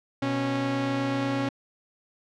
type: tone pair together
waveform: sawtooth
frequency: 123.47 / 275.2 Hz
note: B2 / C#4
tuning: 0 / -12 cents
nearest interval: octave + major second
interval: 1388 cents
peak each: -27 / -22 dBFS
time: 0.22-1.49 s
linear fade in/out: 5 ms
effects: low-pass 4000 Hz 12 dB/octave